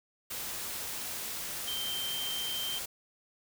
sine tone in noise, 3136 Hz, G7, in tune, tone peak -34 dBFS, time 1.67-2.79 s, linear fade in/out 10 ms, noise white, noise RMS -38 dBFS, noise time 0.3-2.86 s, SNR +1 dB, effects none

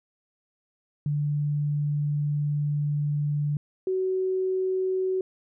sine tone pair in turn, 146.83 / 375 Hz, D3 / F#4, 0 / +23 cents, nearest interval octave + major third, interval 1623 cents, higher second, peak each -23 / -23 dBFS, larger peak neither, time 1.06-3.57 / 3.87-5.21 s, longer first, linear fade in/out 2 ms, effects none

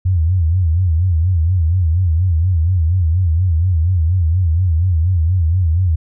sine tone with vibrato, 86 Hz, F2, 26 cents flat, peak -11 dBFS, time 0.05-5.96 s, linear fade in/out 10 ms, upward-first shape sine, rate 4.2 Hz, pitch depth 160 cents each way, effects none

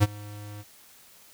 square tone with ADSR envelope, 103.83 Hz, G#2, in tune, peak -15 dBFS, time 0-0.64 s, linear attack 29 ms, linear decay 33 ms, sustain -24 dB, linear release 37 ms, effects white hiss -54 dBFS RMS until 1.33 s

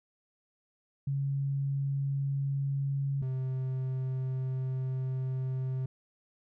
sine / triangle tone pair in turn, 138.59 / 130.42 Hz, C#3 / C3, 0 / -5 cents, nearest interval minor second, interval 105 cents, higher first, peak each -28 dBFS, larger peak neither, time 1.07-3.22 / 3.22-5.86 s, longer second, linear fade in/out 5 ms, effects none

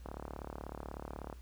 click train, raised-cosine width 1 ms, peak -28 dBFS, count 47, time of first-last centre 0.06-1.327 s, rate 36.3 Hz, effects added 60 Hz sine -48 dBFS peak until 1.41 s + pink hiss -64 dBFS RMS until 1.41 s

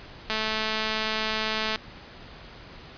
click train, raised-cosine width 0.2 ms, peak -10 dBFS, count 319, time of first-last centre 0.3-1.759 s, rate 218 Hz, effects pink hiss -45 dBFS RMS until 2.97 s + resampled to 11025 Hz

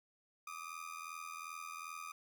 30% pulse ring-modulated tone, 1217 Hz, D#6, 39 cents flat, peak -39 dBFS, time 0.47-2.12 s, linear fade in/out 2 ms, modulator 41.3 Hz, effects none

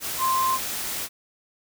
sine tone in noise, 1046.5 Hz, C6, in tune, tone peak -20 dBFS, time 0.18-0.59 s, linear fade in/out 50 ms, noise white, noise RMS -30 dBFS, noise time 0-1.09 s, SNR +7 dB, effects none

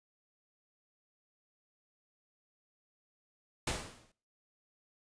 pink noise with exponential decay, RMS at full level -31 dBFS, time 3.67-4.12 s, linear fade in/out 5 ms, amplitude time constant 96 ms, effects noise-tail reverb RT60 0.5 s tail -22 dB re dry + resampled to 22050 Hz

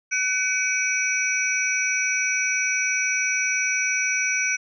sine tone cluster, 1513 / 2280 / 2526 / 5870 Hz, F#6 / C#7 / D#7 / F#8, +38 / +48 / +26 / -15 cents, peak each -27 / -24 / -30 / -26 dBFS, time 0.11-4.57 s, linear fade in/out 20 ms, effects none

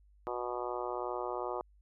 harmonic tone, 122.5 Hz, B2, 14 cents flat, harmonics 3 / 4 / 5 / 6 / 7 / 8 / 9 / 10, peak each -40 / -41 / -42 / -43 / -43 / -44 / -45 / -45 dBFS, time 0.27-1.61 s, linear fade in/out 0 ms, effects added 50 Hz sine -60 dBFS peak until 1.81 s

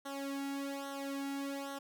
sawtooth tone with flanger, 277.2 Hz, C#4, in tune, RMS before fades -40 dBFS, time 0.05-1.79 s, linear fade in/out 10 ms, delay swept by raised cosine 0.41 to 1.71 ms, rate 1.2 Hz, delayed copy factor -0.9, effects none

